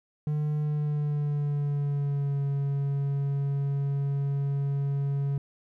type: tone with pitch glide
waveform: triangle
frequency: 150 to 139.95 Hz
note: D3 to C#3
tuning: +37 to +17 cents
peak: -23 dBFS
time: 0.27-5.38 s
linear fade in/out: 2 ms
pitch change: -120 cents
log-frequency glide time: 0.63-2.43 s
effects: none